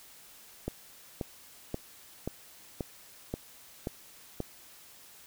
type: click train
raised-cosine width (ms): 2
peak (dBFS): -19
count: 8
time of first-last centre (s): 0.68-4.403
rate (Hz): 1.88
effects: white hiss -54 dBFS RMS until 5.26 s